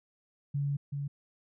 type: tone pair in turn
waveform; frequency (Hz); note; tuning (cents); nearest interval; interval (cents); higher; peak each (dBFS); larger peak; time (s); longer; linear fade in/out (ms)
sine; 141.9 / 141.9; C#3 / C#3; +41 / +41; unison; 0; neither; -28 / -32; first; 0.54-0.77 / 0.92-1.08; first; 10
effects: none